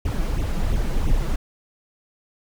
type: noise with flanger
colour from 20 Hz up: brown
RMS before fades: -21 dBFS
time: 0.05-1.36 s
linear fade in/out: 5 ms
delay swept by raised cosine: 0.31 to 6.11 ms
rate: 2.9 Hz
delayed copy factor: +0.95
effects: none